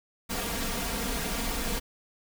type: noise with comb filter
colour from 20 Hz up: pink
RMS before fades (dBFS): -31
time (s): 0.29-1.8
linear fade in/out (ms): 20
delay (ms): 4.3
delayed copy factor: +0.65
effects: none